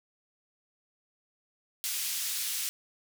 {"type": "band-pass noise", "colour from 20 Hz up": "white", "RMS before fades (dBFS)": -33, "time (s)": [1.84, 2.69], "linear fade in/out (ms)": 0, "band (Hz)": [2500, 16000], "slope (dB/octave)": 12, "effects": []}